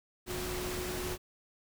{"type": "tone in noise", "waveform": "sine", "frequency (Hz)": 362.8, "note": "F#4", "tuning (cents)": -34, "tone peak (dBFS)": -38, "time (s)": [0.26, 1.18], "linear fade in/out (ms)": 50, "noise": "pink", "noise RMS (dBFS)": -38, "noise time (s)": [0.26, 1.18], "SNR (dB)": -3, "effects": []}